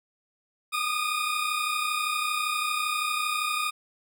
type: tone pair together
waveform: 20% pulse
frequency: 1211.9 / 1244.5 Hz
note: D#6 / D#6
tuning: -46 / 0 cents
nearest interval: unison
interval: 46 cents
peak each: -24 dBFS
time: 0.72-3.71 s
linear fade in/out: 20 ms
effects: none